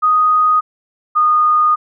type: tone pair in turn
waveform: sine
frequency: 1245 / 1228.6 Hz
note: D#6 / D#6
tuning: +1 / -22 cents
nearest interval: unison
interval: 23 cents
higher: first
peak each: -9 dBFS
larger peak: neither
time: 0.02-0.61 / 1.15-1.76 s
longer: second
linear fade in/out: 20 ms
effects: none